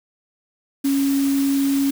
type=tone in noise; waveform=sine; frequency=276.1 Hz; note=C#4; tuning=7 cents flat; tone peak=-16 dBFS; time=0.84-1.91 s; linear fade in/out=10 ms; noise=white; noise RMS=-32 dBFS; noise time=0.84-1.91 s; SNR=+13 dB; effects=none